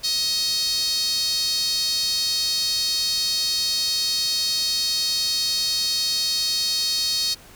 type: tone with high-pass filter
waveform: sawtooth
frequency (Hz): 630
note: D#5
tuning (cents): +21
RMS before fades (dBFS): -23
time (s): 0.03-7.35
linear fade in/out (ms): 20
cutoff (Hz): 4400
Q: 6.1
effects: pink hiss -47 dBFS RMS until 7.55 s